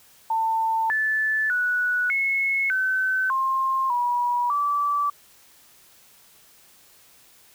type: tone with pitch steps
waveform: sine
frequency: 895 / 1745 / 1473 / 2184 / 1526 / 1061 / 968 / 1158 Hz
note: A5 / A6 / F#6 / C#7 / G6 / C6 / B5 / D6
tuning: +29 / -15 / -8 / -26 / -47 / +24 / -35 / -25 cents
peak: -20 dBFS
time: 0.3-5.1 s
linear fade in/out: 5 ms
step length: 600 ms
effects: white hiss -54 dBFS RMS until 7.54 s